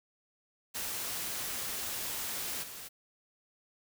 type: noise with level steps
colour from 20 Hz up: white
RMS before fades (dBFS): -37 / -45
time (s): 0.74-2.89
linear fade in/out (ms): 20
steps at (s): 2.62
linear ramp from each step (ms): 20
effects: none